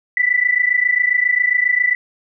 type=tone pair together; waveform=sine; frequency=1965.6 / 1993 Hz; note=B6 / B6; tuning=-9 / +15 cents; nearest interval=unison; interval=24 cents; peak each=-16 dBFS; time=0.17-1.95 s; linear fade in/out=2 ms; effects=none